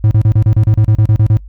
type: tone bursts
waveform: triangle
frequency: 107.9 Hz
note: A2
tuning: 33 cents flat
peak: -4 dBFS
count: 13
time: 0.04-1.37 s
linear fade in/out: 0 ms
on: 70 ms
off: 35 ms
effects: noise-tail reverb RT60 0.1 s tail -22 dB re dry + added 50 Hz sine -29 dBFS peak until 1.48 s